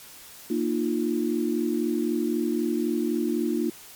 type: chord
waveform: sine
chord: Bb suspended fourth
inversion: none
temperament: equal with one note detuned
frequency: 233.1 / 305.3 / 349.2 Hz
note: Bb3 / Eb4 / F4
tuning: 0 / -33 / 0 cents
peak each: -27 dBFS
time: 0.5-3.7 s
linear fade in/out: 5 ms
effects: white hiss -46 dBFS RMS until 3.95 s + MP3 96 kbps